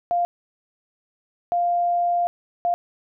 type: tone bursts at uneven times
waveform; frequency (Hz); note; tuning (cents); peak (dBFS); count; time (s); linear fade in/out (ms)
sine; 698.5; F5; 0; -18; 3; 0.11-0.25 / 1.52-2.27 / 2.65-2.74; 0
effects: none